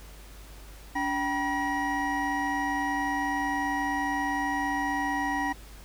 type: tone cluster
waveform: triangle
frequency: 286.6 / 776 / 967 / 1902 Hz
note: D4 / G5 / B5 / A#6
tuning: -42 / -18 / -37 / +34 cents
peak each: -30 dBFS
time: 0.95-5.53 s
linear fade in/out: 10 ms
effects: added 50 Hz sine -45 dBFS peak until 5.84 s + pink hiss -51 dBFS RMS until 5.84 s